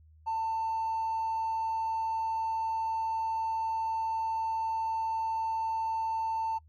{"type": "tone with hard clipping", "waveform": "sine", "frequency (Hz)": 894, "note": "A5", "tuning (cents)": 27, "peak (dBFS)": -29, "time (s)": [0.26, 6.59], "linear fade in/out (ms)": 20, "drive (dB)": 1, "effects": ["noise-tail reverb RT60 0.1 s tail -26 dB re dry", "added 78 Hz sine -55 dBFS peak until 6.68 s"]}